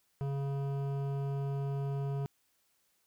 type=tone with hard clipping; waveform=sine; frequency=138.9 Hz; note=C#3; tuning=4 cents sharp; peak=-34 dBFS; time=0.21-2.26 s; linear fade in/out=0 ms; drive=13 dB; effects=white hiss -74 dBFS RMS until 3.06 s